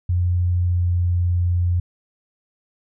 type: tone with pitch glide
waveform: sine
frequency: 88.7 to 88.09 Hz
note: F2 to F2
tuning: +27 to +15 cents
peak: -16 dBFS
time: 0.09-1.8 s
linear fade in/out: 5 ms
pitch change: -12 cents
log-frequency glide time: 0.64-0.87 s
effects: none